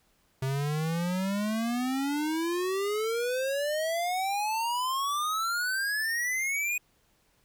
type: exponential sweep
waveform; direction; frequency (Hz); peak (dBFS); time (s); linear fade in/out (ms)
square; up; 130.81 to 2489; -28; 0.42-6.78; 5
effects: pink hiss -68 dBFS RMS until 7.44 s